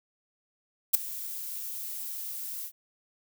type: noise with ADSR envelope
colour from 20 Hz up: violet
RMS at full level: -17 dBFS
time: 0.93-2.72 s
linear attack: 18 ms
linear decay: 7 ms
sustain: -20 dB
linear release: 75 ms
effects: none